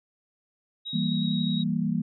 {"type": "tone with vibrato", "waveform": "sine", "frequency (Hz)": 3805, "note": "A#7", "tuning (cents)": 35, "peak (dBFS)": -32, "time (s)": [0.85, 1.64], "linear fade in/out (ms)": 20, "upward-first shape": "triangle", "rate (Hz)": 11, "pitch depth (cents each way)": 9}
{"type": "chord", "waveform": "sine", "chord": "E diminished", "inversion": "none", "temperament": "equal", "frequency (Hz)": [164.81, 196, 233.1], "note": ["E3", "G3", "Bb3"], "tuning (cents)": [0, 0, 0], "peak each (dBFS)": -28, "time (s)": [0.93, 2.02], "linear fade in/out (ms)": 10}
{"effects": []}